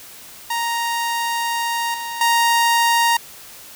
sawtooth tone with level steps, 933 Hz, A#5, 1 cent sharp, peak -16 / -22 / -10 dBFS, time 0.5-3.17 s, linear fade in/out 5 ms, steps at 1.94 / 2.21 s, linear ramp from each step 2 ms, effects white hiss -40 dBFS RMS until 3.75 s

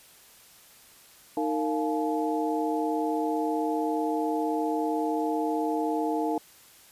sine tone cluster, 309.5 / 459 / 696 / 856 Hz, D#4 / A#4 / F5 / A5, -9 / -27 / -6 / -48 cents, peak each -28 / -31 / -32 / -32 dBFS, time 1.37-6.38 s, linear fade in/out 2 ms, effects white hiss -54 dBFS RMS until 6.91 s + resampled to 32000 Hz

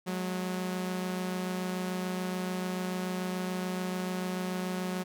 sawtooth tone pair together, 183.1 / 210 Hz, F#3 / G#3, -18 / +19 cents, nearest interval major second, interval 237 cents, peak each -28 / -36 dBFS, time 0.06-5.04 s, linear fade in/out 20 ms, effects none

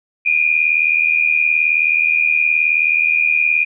sine tone pair together, 2395 / 2474 Hz, D7 / D#7, +33 / -10 cents, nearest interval minor second, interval 57 cents, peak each -15 dBFS, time 0.25-3.65 s, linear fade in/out 20 ms, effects none

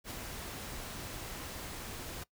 pink noise with ADSR envelope, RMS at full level -40 dBFS, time 0.04-2.24 s, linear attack 68 ms, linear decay 5 ms, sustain -3 dB, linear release 12 ms, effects noise-tail reverb RT60 0.1 s tail -20 dB re dry

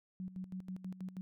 sine tone with tremolo, 185.7 Hz, F#3, 7 cents sharp, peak -39 dBFS, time 0.2-1.21 s, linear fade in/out 0 ms, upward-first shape square, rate 6.2 Hz, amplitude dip 75%, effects none

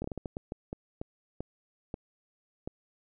slowing click train, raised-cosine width 2 ms, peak -22 dBFS, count 13, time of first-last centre 0.02-2.675 s, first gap 23 ms, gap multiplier 1.37, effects none

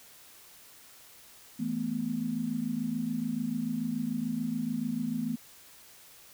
sine chord, E suspended fourth, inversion none, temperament equal, 164.81 / 220 / 246.9 Hz, E3 / A3 / B3, 0 / 0 / 0 cents, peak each -38 / -33 / -32 dBFS, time 1.59-5.36 s, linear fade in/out 10 ms, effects white hiss -54 dBFS RMS until 6.33 s

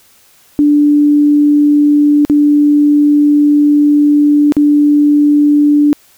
sine tone with dropouts, 293.3 Hz, D4, 2 cents flat, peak -5 dBFS, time 0.59-5.93 s, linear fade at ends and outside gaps 0 ms, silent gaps 2.25-2.298 / 4.522-4.567 s, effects white hiss -47 dBFS RMS until 6.17 s

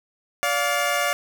15% pulse tone pair together, 577 / 703.7 Hz, D5 / F5, -31 / +13 cents, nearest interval minor third, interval 344 cents, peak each -17 dBFS, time 0.43-1.13 s, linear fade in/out 0 ms, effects none

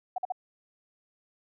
sine tone bursts, 740 Hz, F#5, in tune, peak -27 dBFS, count 3, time 0.16-0.322 s, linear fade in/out 5 ms, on 22 ms, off 48 ms, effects none

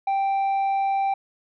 sine tone with tanh clipping, 784 Hz, G5, in tune, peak -21 dBFS, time 0.07-1.14 s, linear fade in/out 5 ms, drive 4 dB, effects none

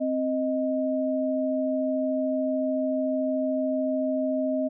sine tone pair together, 262.4 / 624 Hz, C4 / D#5, +5 / +5 cents, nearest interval octave + minor third, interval 1500 cents, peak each -26 dBFS, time 0-4.69 s, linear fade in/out 20 ms, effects none

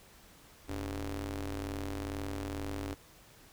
sawtooth ring-modulated tone, 102.5 Hz, G#2, 22 cents flat, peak -29 dBFS, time 0.68-2.95 s, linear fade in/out 20 ms, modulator 184 Hz, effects pink hiss -58 dBFS RMS until 3.52 s

